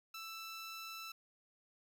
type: tone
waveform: 15% pulse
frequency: 1326 Hz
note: E6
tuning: 10 cents sharp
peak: -39 dBFS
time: 0.14-1.12 s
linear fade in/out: 5 ms
effects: 12-bit